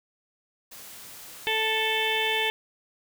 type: noise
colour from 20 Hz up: white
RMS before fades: -44 dBFS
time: 0.71-2.5 s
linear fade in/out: 10 ms
type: harmonic tone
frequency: 440 Hz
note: A4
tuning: in tune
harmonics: 1 / 2 / 4 / 5 / 6 / 7 / 8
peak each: -31 / -31 / -31 / -31 / -31 / -31 / -31 dBFS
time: 1.47-2.5 s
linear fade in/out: 0 ms
effects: none